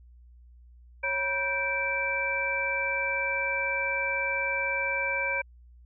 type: tone cluster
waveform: sine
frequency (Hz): 550 / 964 / 1566 / 2332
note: C#5 / B5 / G6 / D7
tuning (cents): -14 / -42 / -2 / -13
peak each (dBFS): -34 / -35 / -33 / -28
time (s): 1.03-5.42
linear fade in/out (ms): 10
effects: added 60 Hz sine -50 dBFS peak until 5.85 s